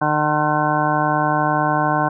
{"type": "harmonic tone", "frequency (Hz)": 151.1, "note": "D3", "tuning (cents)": 50, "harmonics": [1, 2, 3, 4, 5, 6, 7, 9, 10], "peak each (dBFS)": [-24, -24, -33, -25, -21, -24, -22, -31, -25], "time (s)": [0.01, 2.09], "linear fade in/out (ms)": 10, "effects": []}